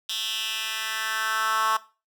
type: tone with high-pass filter sweep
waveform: 10% pulse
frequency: 220 Hz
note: A3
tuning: in tune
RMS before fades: -27 dBFS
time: 0.09-1.77 s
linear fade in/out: 5 ms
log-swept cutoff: 3500 to 1100 Hz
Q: 3.1
effects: noise-tail reverb RT60 0.3 s tail -17 dB re dry